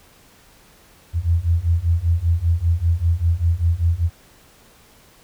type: beating tone pair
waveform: sine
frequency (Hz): 81.9 / 87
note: E2 / F2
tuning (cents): -11 / -6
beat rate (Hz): 5.1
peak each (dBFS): -19 / -18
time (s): 1.13-4.1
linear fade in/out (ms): 50
effects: pink hiss -51 dBFS RMS until 5.23 s